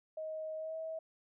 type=tone with pitch glide; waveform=sine; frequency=629 to 643 Hz; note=D#5 to E5; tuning=+19 to -43 cents; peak=-38 dBFS; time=0.17-0.99 s; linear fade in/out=5 ms; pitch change=+38 cents; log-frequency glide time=0.57-0.76 s; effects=none